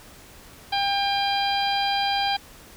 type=harmonic tone; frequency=799 Hz; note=G5; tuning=33 cents sharp; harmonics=1 / 2 / 3 / 4 / 5 / 6; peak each=-23 / -32 / -32 / -29 / -32 / -32 dBFS; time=0.72-2.37 s; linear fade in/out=10 ms; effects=pink hiss -47 dBFS RMS until 2.76 s